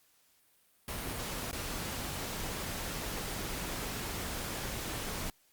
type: noise with dropouts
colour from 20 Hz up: pink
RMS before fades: -38 dBFS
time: 0.88-5.3 s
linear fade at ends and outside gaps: 1 ms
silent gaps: 1.513-1.529 s
effects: white hiss -68 dBFS RMS until 5.52 s + Opus 48 kbps